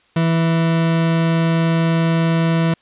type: tone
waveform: 40% pulse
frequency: 164.7 Hz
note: E3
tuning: 1 cent flat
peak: -13 dBFS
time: 0.16-2.74 s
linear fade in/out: 5 ms
effects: white hiss -57 dBFS RMS until 2.81 s + resampled to 8000 Hz